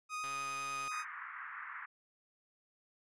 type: tone with vibrato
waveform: 30% pulse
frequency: 1244.5 Hz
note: D#6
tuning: in tune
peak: -35 dBFS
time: 0.09-1.05 s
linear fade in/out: 50 ms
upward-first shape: sine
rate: 10 Hz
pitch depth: 8 cents each way
type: click train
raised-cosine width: 0.3 ms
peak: -33 dBFS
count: 89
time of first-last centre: 0.24-0.878 s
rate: 138 Hz
type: band-pass noise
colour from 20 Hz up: pink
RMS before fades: -46 dBFS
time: 0.91-1.86 s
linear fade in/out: 10 ms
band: 1100 to 2000 Hz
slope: 48 dB/octave
effects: resampled to 22050 Hz